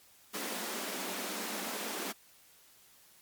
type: high-pass noise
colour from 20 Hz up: pink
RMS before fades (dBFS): -38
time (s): 0.33-2.13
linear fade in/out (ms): 20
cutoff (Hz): 190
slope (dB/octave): 96
effects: white hiss -61 dBFS RMS until 3.21 s + MP3 96 kbps